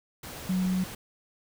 sine tone in noise, 185 Hz, F#3, in tune, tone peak -24 dBFS, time 0.49-0.84 s, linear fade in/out 5 ms, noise pink, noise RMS -41 dBFS, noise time 0.23-0.95 s, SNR +14 dB, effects none

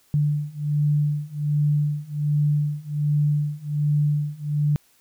sine beating tone pair, 147.1 / 148.4 Hz, D3 / D3, +3 / +18 cents, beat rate 1.3 Hz, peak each -23 / -22 dBFS, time 0.14-4.76 s, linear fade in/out 0 ms, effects white hiss -60 dBFS RMS until 5 s

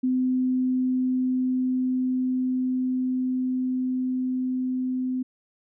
sine tone with level ramp, 255.6 Hz, C4, 40 cents flat, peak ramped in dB -20 to -24 dBFS, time 0.03-5.23 s, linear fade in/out 10 ms, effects none

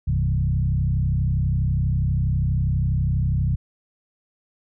sine tone with frequency modulation, 104.2 Hz, G#2, 6 cents sharp, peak -18 dBFS, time 0.07-3.56 s, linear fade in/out 10 ms, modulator 32.3 Hz, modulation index 1.6, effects none

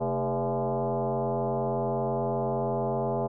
sine tone with frequency modulation, 133.7 Hz, C3, 38 cents sharp, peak -25 dBFS, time 0-3.28 s, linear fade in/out 20 ms, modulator 179 Hz, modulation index 4.1, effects none

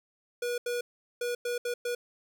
square tone bursts at uneven times, 483.7 Hz, B4, 36 cents flat, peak -30 dBFS, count 6, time 0.42-0.58 / 0.66-0.81 / 1.21-1.35 / 1.45-1.58 / 1.65-1.74 / 1.85-1.95 s, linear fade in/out 5 ms, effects none

